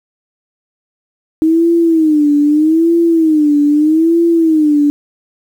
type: tone with vibrato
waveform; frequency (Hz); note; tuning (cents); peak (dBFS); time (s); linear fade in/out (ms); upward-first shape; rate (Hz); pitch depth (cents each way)
sine; 313.7; D#4; +14; -7; 1.42-4.9; 0; sine; 0.8; 130
effects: 7-bit